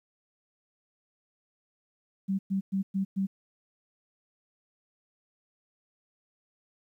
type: tone bursts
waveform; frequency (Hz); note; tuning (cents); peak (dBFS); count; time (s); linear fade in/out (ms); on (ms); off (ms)
sine; 193.6; G3; -21; -25; 5; 2.28-3.27; 20; 110; 110
effects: 11-bit